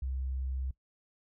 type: tone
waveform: sine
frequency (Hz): 65.41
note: C2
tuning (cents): 0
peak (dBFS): -32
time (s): 0.02-0.71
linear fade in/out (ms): 5
effects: noise-tail reverb RT60 0.1 s tail -19 dB re dry